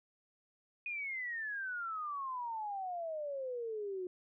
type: exponential sweep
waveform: sine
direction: down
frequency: 2489 to 357.7 Hz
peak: -37 dBFS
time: 0.86-4.07 s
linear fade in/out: 2 ms
effects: none